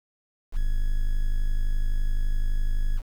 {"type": "tone", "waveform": "triangle", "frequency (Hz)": 25.9, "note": "G#0", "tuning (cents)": -4, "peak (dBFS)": -18, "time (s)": [0.52, 3.02], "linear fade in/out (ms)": 50, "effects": ["8-bit"]}